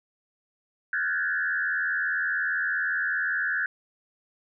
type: tone with frequency modulation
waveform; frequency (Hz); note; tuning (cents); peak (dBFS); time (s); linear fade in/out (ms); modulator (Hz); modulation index
sine; 1602; G6; +37; -24; 0.93-3.66; 2; 82.8; 1.8
effects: none